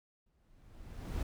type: noise with exponential growth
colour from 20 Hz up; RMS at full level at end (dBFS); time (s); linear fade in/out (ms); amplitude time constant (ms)
brown; -34; 0.26-1.23; 5; 210
effects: none